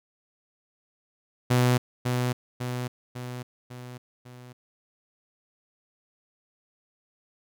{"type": "tone with echo", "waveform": "sawtooth", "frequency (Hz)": 124.3, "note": "B2", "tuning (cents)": 12, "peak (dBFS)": -15, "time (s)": [1.5, 1.78], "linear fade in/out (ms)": 10, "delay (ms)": 550, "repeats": 5, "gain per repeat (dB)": -5, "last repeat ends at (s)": 4.53, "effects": []}